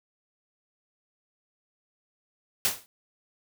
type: noise with exponential decay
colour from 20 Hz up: white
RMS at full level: -21 dBFS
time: 2.65-2.86 s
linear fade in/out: 0 ms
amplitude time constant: 44 ms
effects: none